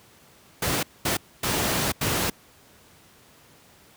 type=noise bursts at uneven times; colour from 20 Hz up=pink; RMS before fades=-24 dBFS; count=4; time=0.62-0.83 / 1.05-1.17 / 1.43-1.92 / 2.01-2.3 s; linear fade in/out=5 ms; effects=pink hiss -54 dBFS RMS until 3.96 s + high-pass 80 Hz 12 dB/octave